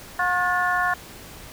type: harmonic tone with a mistuned harmonic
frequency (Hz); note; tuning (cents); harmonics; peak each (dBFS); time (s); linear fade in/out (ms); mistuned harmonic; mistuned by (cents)
359.9; F#4; -48; 2 / 3 / 4 / 5; -25 / -25 / -25 / -25; 0.19-0.94; 5; 5; -46
effects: pink hiss -42 dBFS RMS until 1.52 s